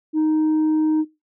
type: tone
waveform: sine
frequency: 311.1 Hz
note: D#4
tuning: in tune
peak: -13 dBFS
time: 0.13-1.05 s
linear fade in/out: 50 ms
effects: noise-tail reverb RT60 0.2 s tail -17 dB re dry + tanh soft clip ceiling -15 dBFS